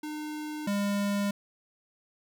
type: tone pair in turn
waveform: square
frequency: 303.3 / 202.1 Hz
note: D#4 / G#3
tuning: -44 / -47 cents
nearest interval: perfect fifth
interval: 703 cents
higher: first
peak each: -35 / -27 dBFS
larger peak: second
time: 0.03-0.67 / 0.67-1.31 s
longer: neither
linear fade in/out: 5 ms
effects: none